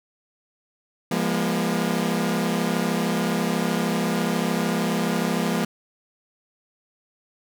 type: tone cluster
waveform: sawtooth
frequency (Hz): 172.3 / 204.9 / 238.7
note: F3 / G#3 / A#3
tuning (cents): -23 / -23 / +41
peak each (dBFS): -22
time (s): 1.11-5.65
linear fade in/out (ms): 5
effects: none